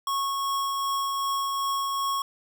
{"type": "tone with tremolo", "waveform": "square", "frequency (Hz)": 1100, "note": "C#6", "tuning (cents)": -14, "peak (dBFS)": -25, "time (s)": [0.07, 2.22], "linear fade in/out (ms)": 2, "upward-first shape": "triangle", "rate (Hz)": 2.6, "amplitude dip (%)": 25, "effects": []}